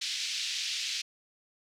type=band-pass noise; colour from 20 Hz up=white; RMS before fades=-34 dBFS; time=0.01-1.02 s; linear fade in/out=10 ms; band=2400 to 5500 Hz; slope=24 dB/octave; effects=none